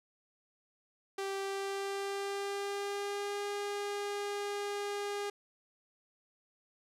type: tone with pitch glide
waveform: sawtooth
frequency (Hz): 391.3 to 407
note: G4 to G#4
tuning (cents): -3 to -35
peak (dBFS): -31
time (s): 1.18-5.3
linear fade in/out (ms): 5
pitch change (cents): +68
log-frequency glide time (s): 1.41-3.45
effects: low-pass 10000 Hz 12 dB/octave + 12-bit

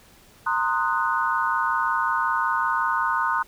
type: chord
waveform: sine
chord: C half-diminished seventh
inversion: third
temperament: equal with one note detuned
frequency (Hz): 921.1 / 1046.5 / 1244.5 / 1480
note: Bb5 / C6 / Eb6 / Gb6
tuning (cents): -21 / 0 / 0 / 0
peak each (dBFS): -26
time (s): 0.46-3.43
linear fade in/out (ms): 10
effects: pink hiss -53 dBFS RMS until 3.47 s

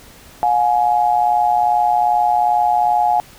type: tone pair together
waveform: sine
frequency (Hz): 717.5 / 840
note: F5 / G#5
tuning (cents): +47 / +19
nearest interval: minor third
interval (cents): 272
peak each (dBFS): -15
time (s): 0.43-3.2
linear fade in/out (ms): 0
effects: pink hiss -43 dBFS RMS until 3.38 s

